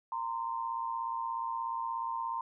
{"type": "tone pair together", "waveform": "sine", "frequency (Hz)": [922.2, 1039], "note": ["A#5", "C6"], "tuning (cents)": [-19, -12], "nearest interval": "major second", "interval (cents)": 207, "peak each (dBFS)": [-35, -36], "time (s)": [0.12, 2.41], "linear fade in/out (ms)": 2, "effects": []}